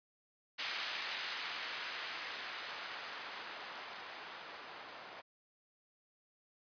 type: noise with low-pass filter sweep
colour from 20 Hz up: violet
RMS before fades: -44 dBFS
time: 0.58-5.22 s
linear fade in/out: 20 ms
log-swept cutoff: 2300 to 830 Hz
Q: 0.77
effects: resampled to 11025 Hz